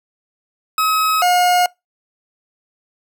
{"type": "tone pair in turn", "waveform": "40% pulse", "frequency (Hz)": [1277, 716.7], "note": ["D#6", "F5"], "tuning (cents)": [45, 45], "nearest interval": "minor seventh", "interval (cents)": 1000, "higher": "first", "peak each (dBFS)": [-13, -11], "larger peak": "second", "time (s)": [[0.78, 1.22], [1.22, 1.66]], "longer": "neither", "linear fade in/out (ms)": 2, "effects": ["noise-tail reverb RT60 0.2 s tail -24 dB re dry"]}